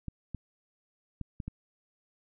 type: clicks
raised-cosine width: 5 ms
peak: -24 dBFS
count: 5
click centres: 0.083 / 0.347 / 1.213 / 1.402 / 1.48 s
effects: none